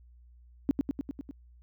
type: tone with echo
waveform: sine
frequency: 277.5 Hz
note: C#4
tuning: 2 cents sharp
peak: -20 dBFS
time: 0.69-0.71 s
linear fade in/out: 0 ms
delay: 100 ms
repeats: 6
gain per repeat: -3 dB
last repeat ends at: 1.31 s
effects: added 60 Hz sine -53 dBFS peak until 1.62 s